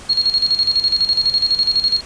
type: tone with tremolo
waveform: sine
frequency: 4278 Hz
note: C8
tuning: 38 cents sharp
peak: -11 dBFS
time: 0.09-2.01 s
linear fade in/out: 10 ms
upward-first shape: square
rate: 12 Hz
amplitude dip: 70%
effects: pink hiss -37 dBFS RMS until 2.05 s + resampled to 22050 Hz